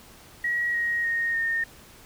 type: tone with pitch steps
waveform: sine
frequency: 1910 / 1883.7 / 1857.8 / 1832.2 Hz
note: A#6 / A#6 / A#6 / A#6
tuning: +42 / +18 / -6 / -30 cents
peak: -23 dBFS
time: 0.44-1.64 s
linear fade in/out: 5 ms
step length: 300 ms
effects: pink hiss -50 dBFS RMS until 2.05 s